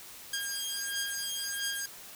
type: beating tone pair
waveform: 10% pulse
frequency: 1616 / 1617.5 Hz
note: G#6 / G#6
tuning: -48 / -46 cents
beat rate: 1.5 Hz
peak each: -27 dBFS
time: 0.33-1.86 s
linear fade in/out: 5 ms
effects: white hiss -48 dBFS RMS until 2.15 s